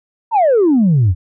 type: exponential sweep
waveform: sine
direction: down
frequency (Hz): 958 to 82.3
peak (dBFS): -7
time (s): 0.31-1.15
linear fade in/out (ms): 50
effects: tanh soft clip ceiling -6 dBFS